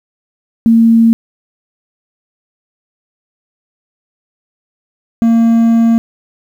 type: tone pair in turn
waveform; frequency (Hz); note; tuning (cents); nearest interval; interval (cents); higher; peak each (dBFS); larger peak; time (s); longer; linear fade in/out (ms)
sine / triangle; 228.3 / 229.5; A#3 / A#3; -36 / -27; unison; 9; second; -4; neither; 0.66-1.13 / 5.22-5.98; second; 0
effects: 7-bit